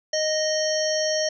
harmonic tone, 620 Hz, D#5, 6 cents flat, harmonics 1 / 3 / 5 / 7 / 9 / 10, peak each -23 / -32 / -35 / -35 / -27 / -33 dBFS, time 0.13-1.29 s, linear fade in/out 5 ms, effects none

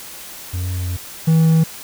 triangle tone pair in turn, 90.3 / 161.45 Hz, F#2 / E3, -42 / -36 cents, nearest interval minor seventh, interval 1006 cents, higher second, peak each -18 / -8 dBFS, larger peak second, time 0.53-0.97 / 1.27-1.64 s, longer first, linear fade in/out 10 ms, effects white hiss -35 dBFS RMS until 1.83 s

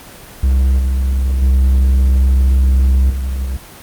triangle tone with level steps, 65.6 Hz, C2, 5 cents sharp, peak -7 / -10 / -6 / -14 dBFS, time 0.43-3.57 s, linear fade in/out 5 ms, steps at 0.79 / 1.42 / 3.1 s, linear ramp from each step 2 ms, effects pink hiss -36 dBFS RMS until 3.82 s + Opus 24 kbps

